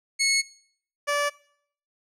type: tone pair in turn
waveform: 15% pulse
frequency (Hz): 2188 / 579.5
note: C#7 / D5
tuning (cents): -23 / -23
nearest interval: octave + major seventh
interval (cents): 2300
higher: first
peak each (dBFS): -14 / -16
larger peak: first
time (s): 0.19-0.42 / 1.07-1.3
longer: neither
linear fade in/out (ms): 20
effects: noise-tail reverb RT60 0.6 s tail -21 dB re dry + low-pass 10000 Hz 12 dB/octave